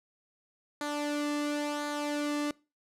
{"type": "tone with flanger", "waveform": "sawtooth", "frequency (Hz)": 293.7, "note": "D4", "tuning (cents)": 0, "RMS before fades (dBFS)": -32, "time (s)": [0.81, 2.51], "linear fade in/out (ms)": 2, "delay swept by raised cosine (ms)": [0.36, 1.32], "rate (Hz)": 0.95, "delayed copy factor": -0.55, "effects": ["noise-tail reverb RT60 0.3 s tail -23 dB re dry", "low-pass 10000 Hz 12 dB/octave"]}